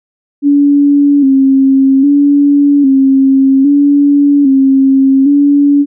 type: tone with vibrato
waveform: sine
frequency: 277.2 Hz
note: C#4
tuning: in tune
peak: -4 dBFS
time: 0.42-5.86 s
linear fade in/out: 50 ms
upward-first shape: square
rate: 0.62 Hz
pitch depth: 52 cents each way
effects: none